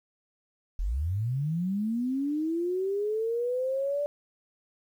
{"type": "linear sweep", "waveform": "sine", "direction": "up", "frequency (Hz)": [37.49, 587.3], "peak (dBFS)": -26, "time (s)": [0.79, 4.06], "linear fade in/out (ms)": 0, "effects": ["10-bit"]}